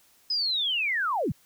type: linear sweep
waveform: sine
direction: down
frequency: 5100 to 87.31 Hz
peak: -24 dBFS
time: 0.3-1.32 s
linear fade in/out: 5 ms
effects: white hiss -61 dBFS RMS until 1.45 s